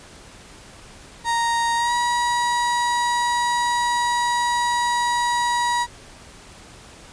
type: tone with pitch glide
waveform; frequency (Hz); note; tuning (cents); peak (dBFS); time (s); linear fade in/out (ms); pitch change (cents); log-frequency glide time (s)
35% pulse; 932.3 to 961.3; A#5 to B5; 0 to -47; -17; 1.24-5.87; 50; +53; 1.76-1.93
effects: pink hiss -44 dBFS RMS until 7.12 s + resampled to 22050 Hz